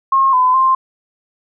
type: tone with pitch steps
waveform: sine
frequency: 1076 / 1013 / 1051 Hz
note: C6 / B5 / C6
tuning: +48 / +44 / +7 cents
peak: -9 dBFS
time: 0.12-0.75 s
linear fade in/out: 5 ms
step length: 210 ms
effects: none